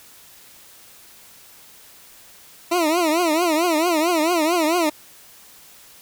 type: tone with vibrato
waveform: 20% pulse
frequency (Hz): 329.6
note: E4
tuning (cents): 0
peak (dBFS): -12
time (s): 2.71-4.9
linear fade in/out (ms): 10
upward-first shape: triangle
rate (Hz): 4.5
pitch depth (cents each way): 180
effects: white hiss -47 dBFS RMS until 6.01 s